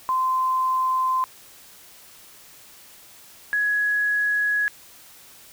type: tone pair in turn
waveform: sine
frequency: 1035 / 1675.4 Hz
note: C6 / G#6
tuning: -19 / +15 cents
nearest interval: minor sixth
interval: 834 cents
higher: second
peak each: -19 dBFS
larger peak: neither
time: 0.09-1.24 / 3.53-4.68 s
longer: neither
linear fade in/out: 0 ms
effects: white hiss -48 dBFS RMS until 5.52 s